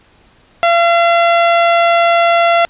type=tone; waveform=sawtooth; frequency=682 Hz; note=F5; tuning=41 cents flat; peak=-4 dBFS; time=0.63-2.65 s; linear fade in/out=0 ms; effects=pink hiss -49 dBFS RMS until 2.69 s + resampled to 8000 Hz